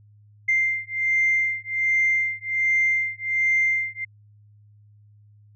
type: beating tone pair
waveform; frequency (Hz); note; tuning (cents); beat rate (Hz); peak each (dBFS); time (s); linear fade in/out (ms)
sine; 2093 / 2094.3; C7 / C7; 0 / +1; 1.3; -22; 0.48-4.05; 10
effects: tanh soft clip ceiling -12 dBFS + added 104 Hz sine -50 dBFS peak until 5.55 s